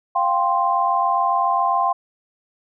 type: chord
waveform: sine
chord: F suspended second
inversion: none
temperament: just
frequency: 698.5 / 785.8 / 1047.7 Hz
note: F5 / G5 / C6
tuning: 0 / +4 / +2 cents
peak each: -22 / -21 / -19 dBFS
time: 0.15-1.93 s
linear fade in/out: 10 ms
effects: none